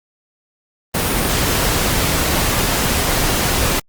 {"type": "noise", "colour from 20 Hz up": "pink", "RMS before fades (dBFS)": -17, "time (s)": [0.94, 3.8], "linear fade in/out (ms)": 10, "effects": ["Opus 32 kbps"]}